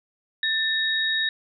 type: tone pair together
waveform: sine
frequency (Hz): 1782 / 3776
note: A6 / A#7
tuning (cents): +22 / +22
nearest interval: octave + minor second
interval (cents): 1300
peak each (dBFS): -24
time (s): 0.43-1.29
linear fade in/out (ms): 2
effects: none